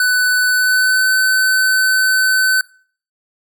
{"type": "tone with pitch glide", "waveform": "square", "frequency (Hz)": [1497, 1519.7], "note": ["F#6", "F#6"], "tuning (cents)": [20, 46], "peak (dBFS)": -12, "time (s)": [0, 2.61], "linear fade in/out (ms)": 2, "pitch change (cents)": 26, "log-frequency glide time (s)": [0.48, 1.1], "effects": ["noise-tail reverb RT60 0.5 s tail -23 dB re dry"]}